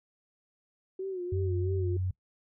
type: tone with vibrato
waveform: sine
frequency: 370 Hz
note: F#4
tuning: in tune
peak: -32 dBFS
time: 0.99-1.97 s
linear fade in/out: 5 ms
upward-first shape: sine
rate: 3 Hz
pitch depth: 81 cents each way
type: tone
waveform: sine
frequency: 92.5 Hz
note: F#2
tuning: in tune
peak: -28 dBFS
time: 1.32-2.11 s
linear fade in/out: 5 ms
effects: noise-tail reverb RT60 0.1 s tail -21 dB re dry